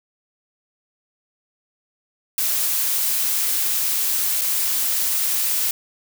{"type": "noise with dropouts", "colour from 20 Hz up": "blue", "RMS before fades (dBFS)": -21, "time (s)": [2.38, 5.71], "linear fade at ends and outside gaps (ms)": 2, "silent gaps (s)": [4.412, 4.416], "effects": []}